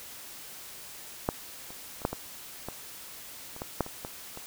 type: clicks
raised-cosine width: 1 ms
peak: -11 / -30 / -30 / -11 / -19 / -21 / -29 / -20 / -11 / -26 / -22 / -27 dBFS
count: 12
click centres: 1.289 / 1.705 / 2.018 / 2.051 / 2.13 / 2.686 / 3.564 / 3.619 / 3.807 / 3.864 / 4.049 / 4.374 s
effects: white hiss -45 dBFS RMS until 4.46 s